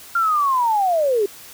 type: linear sweep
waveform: sine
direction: down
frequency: 1400 to 384.9 Hz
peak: -15 dBFS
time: 0.15-1.26 s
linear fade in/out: 5 ms
effects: white hiss -41 dBFS RMS until 1.53 s